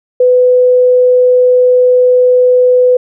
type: tone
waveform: sine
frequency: 500 Hz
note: B4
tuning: 21 cents sharp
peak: -4 dBFS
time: 0.2-2.97 s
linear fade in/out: 5 ms
effects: none